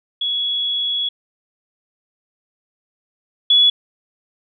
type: tone pair in turn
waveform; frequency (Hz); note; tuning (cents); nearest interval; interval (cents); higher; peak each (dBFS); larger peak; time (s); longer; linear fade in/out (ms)
sine; 3364 / 3395; G#7 / G#7; +22 / +37; unison; 15; second; -18 / -9; second; 0.21-1.09 / 3.5-3.7; first; 5
effects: none